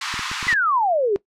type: high-pass noise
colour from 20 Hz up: pink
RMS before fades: -25 dBFS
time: 0.01-0.54 s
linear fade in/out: 5 ms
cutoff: 970 Hz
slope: 48 dB/octave
type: clicks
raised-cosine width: 3 ms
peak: -22 dBFS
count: 6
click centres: 0.141 / 0.193 / 0.315 / 0.428 / 0.469 / 0.528 s
type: exponential sweep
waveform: sine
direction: down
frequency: 2035 to 379.6 Hz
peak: -16 dBFS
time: 0.48-1.16 s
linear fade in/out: 0 ms
effects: noise-tail reverb RT60 0.1 s tail -18 dB re dry + low-pass 5000 Hz 12 dB/octave